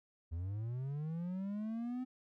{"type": "linear sweep", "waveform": "triangle", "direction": "up", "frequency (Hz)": [79, 257.7], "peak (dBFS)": -35, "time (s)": [0.31, 2.05], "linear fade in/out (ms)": 20, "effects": []}